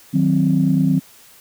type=chord; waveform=sine; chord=C diminished; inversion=first; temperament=equal; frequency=155.56 / 185 / 261.6 Hz; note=Eb3 / Gb3 / C4; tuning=0 / 0 / 0 cents; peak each=-17 dBFS; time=0.13-1 s; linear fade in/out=20 ms; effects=tanh soft clip ceiling -4 dBFS + white hiss -47 dBFS RMS until 1.4 s